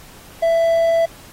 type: tone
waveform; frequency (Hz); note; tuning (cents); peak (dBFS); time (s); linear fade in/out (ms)
triangle; 664; E5; +12; -11; 0.42-1.06; 10
effects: pink hiss -43 dBFS RMS until 1.32 s + AAC 48 kbps